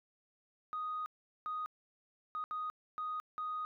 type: tone bursts at uneven times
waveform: sine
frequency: 1244.5 Hz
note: D#6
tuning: in tune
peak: -35 dBFS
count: 6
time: 0.73-1.06 / 1.46-1.66 / 2.35-2.44 / 2.51-2.7 / 2.98-3.2 / 3.38-3.65 s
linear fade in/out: 0 ms
effects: tanh soft clip ceiling -32 dBFS